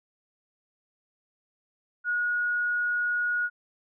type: tone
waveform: sine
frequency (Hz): 1449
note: F#6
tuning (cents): -37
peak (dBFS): -24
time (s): 2.04-3.5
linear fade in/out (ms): 50
effects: none